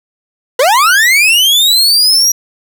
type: linear sweep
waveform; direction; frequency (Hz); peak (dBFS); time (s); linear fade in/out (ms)
40% pulse; up; 466.2 to 5800; -5; 0.59-2.32; 5
effects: none